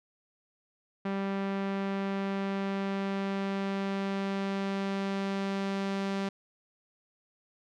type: tone with low-pass filter sweep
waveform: sawtooth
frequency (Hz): 196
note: G3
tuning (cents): 0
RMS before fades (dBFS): -32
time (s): 1.05-6.29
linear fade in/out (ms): 5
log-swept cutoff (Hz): 2400 to 4700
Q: 0.79
effects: none